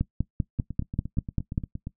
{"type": "two click trains", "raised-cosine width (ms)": 5, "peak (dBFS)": [-21, -12], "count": [12, 9], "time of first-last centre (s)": [[0.59, 1.871], [0.01, 1.579]], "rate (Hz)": [8.59, 5.1], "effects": ["noise-tail reverb RT60 0.1 s tail -19 dB re dry"]}